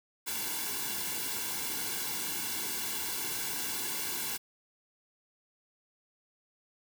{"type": "noise with comb filter", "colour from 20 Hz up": "white", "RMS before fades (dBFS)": -35, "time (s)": [0.26, 4.38], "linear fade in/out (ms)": 20, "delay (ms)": 1.6, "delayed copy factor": -0.8, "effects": []}